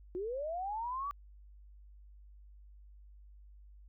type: linear sweep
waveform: sine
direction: up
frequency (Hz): 347.3 to 1169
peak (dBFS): -35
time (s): 0.15-1.11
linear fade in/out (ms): 0
effects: added 50 Hz sine -53 dBFS peak until 3.88 s